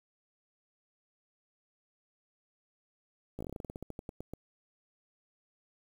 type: slowing click train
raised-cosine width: 2 ms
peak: -27 dBFS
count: 18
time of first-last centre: 3.39-4.336 s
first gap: 16 ms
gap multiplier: 1.14
effects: 9-bit